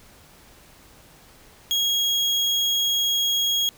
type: tone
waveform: 35% pulse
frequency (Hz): 3293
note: G#7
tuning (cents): -15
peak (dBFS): -18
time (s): 1.71-3.69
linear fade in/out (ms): 0
effects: pink hiss -51 dBFS RMS until 3.77 s